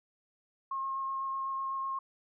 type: tone with vibrato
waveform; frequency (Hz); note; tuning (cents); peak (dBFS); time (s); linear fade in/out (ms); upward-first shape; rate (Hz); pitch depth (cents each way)
sine; 1076; C6; +48; -32; 0.71-1.99; 5; square; 8; 8
effects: none